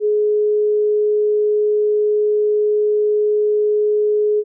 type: tone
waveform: sine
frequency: 420.9 Hz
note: G#4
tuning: 23 cents sharp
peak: -13 dBFS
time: 0-4.44 s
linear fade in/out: 50 ms
effects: none